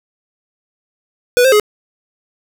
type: tone with pitch steps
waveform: square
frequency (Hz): 491.4 / 527 / 420.7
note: B4 / C5 / G#4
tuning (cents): -9 / +12 / +22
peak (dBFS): -8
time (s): 1.37-1.598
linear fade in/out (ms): 0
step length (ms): 76
effects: 7-bit